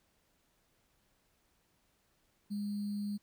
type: tone with sample-and-hold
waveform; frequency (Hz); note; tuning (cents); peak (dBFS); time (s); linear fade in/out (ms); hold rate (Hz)
sine; 204.8; G#3; -24; -34; 2.5-3.18; 20; 4410
effects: pink hiss -74 dBFS RMS until 3.22 s